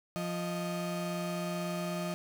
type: tone pair together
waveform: 35% pulse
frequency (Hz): 174.61 / 622.2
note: F3 / D#5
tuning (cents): 0 / 0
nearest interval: octave + minor seventh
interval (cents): 2200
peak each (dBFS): -33 / -36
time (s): 0.16-2.14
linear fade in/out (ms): 0
effects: none